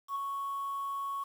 sine tone with ADSR envelope, 1108.7 Hz, C#6, in tune, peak -28 dBFS, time 0.08-1.24 s, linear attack 75 ms, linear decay 9 ms, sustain -4 dB, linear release 9 ms, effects tanh soft clip ceiling -29 dBFS + 9-bit

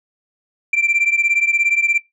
sine beating tone pair, 2349 / 2366 Hz, D7 / D7, 0 / +12 cents, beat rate 17 Hz, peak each -15 dBFS, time 0.73-1.98 s, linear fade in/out 5 ms, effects noise-tail reverb RT60 0.2 s tail -22 dB re dry + tanh soft clip ceiling -10 dBFS

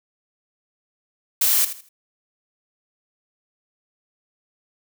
blue noise with echo, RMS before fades -18 dBFS, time 1.41-1.65 s, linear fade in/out 5 ms, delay 80 ms, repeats 3, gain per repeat -12 dB, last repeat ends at 1.89 s, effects none

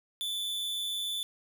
45% pulse tone with amplitude modulation, 3493 Hz, A7, 13 cents flat, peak -30 dBFS, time 0.21-1.23 s, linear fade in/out 0 ms, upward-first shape sine, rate 195 Hz, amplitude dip 40%, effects none

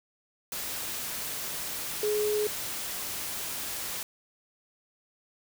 sine tone in noise, 421.2 Hz, G#4, 24 cents sharp, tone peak -25 dBFS, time 2.03-2.47 s, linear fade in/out 2 ms, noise white, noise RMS -35 dBFS, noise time 0.52-4.03 s, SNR +7 dB, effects none

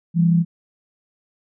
sine tone pair together, 168.5 / 201.3 Hz, E3 / G3, +38 / +46 cents, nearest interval minor third, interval 308 cents, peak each -13 / -23 dBFS, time 0.14-0.45 s, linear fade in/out 50 ms, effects none

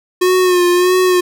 square tone with vibrato, 361.1 Hz, F#4, 42 cents flat, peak -10 dBFS, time 0.21-1.21 s, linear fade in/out 10 ms, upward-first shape sine, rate 1.6 Hz, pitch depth 41 cents each way, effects none

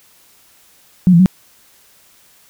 sine tone with pitch steps, 182.5 / 169.1 / 186.4 Hz, F#3 / E3 / F#3, -24 / +44 / +13 cents, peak -5 dBFS, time 1.07-1.259 s, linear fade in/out 0 ms, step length 63 ms, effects white hiss -50 dBFS RMS until 2.49 s

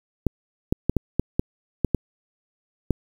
clicks, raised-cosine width 3 ms, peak -6 dBFS, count 9, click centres 0.267 / 0.725 / 0.896 / 0.967 / 1.196 / 1.395 / 1.847 / 1.947 / 2.907 s, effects 7-bit

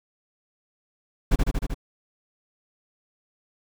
brown noise with echo, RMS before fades -18 dBFS, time 1.31-1.36 s, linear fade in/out 10 ms, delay 77 ms, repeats 5, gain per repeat -2 dB, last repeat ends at 1.745 s, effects none

